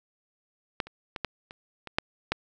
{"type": "clicks", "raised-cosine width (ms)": 0.3, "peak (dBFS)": [-11, -28, -18, -12, -26, -23, -7, -9], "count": 8, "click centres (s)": [0.802, 0.87, 1.162, 1.247, 1.509, 1.873, 1.985, 2.32], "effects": []}